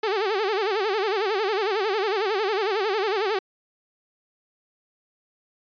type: tone with vibrato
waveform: sawtooth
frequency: 410 Hz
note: G#4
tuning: 22 cents flat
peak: -18 dBFS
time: 0.03-3.39 s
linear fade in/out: 5 ms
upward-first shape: sine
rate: 11 Hz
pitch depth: 160 cents each way
effects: resampled to 11025 Hz